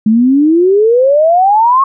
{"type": "exponential sweep", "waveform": "sine", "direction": "up", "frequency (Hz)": [210.7, 1108.7], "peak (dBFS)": -5, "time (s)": [0.06, 1.84], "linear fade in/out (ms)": 5, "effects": []}